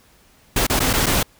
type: noise with dropouts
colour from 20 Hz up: pink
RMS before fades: -18 dBFS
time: 0.56-1.23 s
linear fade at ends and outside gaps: 5 ms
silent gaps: 0.668-0.698 / 0.794-0.802 / 0.931-0.935 / 1.06-1.065 s
effects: pink hiss -54 dBFS RMS until 1.39 s